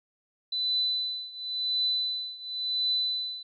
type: tone with tremolo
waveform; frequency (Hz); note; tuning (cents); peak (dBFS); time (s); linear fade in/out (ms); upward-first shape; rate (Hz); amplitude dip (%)
sine; 4000; B7; +21; -23; 0.52-3.43; 5; triangle; 0.94; 90
effects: none